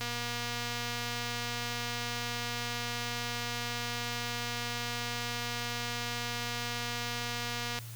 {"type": "click train", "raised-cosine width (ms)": 0.2, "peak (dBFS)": -19, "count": 1860, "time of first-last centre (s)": [0.01, 7.788], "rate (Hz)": 239, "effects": ["added 115 Hz sine -42 dBFS peak until 7.95 s", "white hiss -50 dBFS RMS until 7.95 s"]}